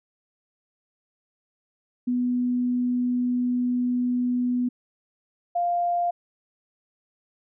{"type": "tone pair in turn", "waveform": "sine", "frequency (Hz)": [246.9, 698.3], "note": ["B3", "F5"], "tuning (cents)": [0, 0], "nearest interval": "octave + tritone", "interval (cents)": 1800, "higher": "second", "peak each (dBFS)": -21, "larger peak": "neither", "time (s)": [[2.07, 4.69], [5.55, 6.11]], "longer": "first", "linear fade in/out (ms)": 10, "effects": []}